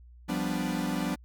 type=chord; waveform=45% pulse; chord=G dominant seventh; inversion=third; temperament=equal; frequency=174.61 / 196 / 246.9 / 293.7 Hz; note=F3 / G3 / B3 / D4; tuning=0 / 0 / 0 / 0 cents; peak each=-34 dBFS; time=0.28-1.16 s; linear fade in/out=20 ms; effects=added 60 Hz sine -49 dBFS peak until 1.24 s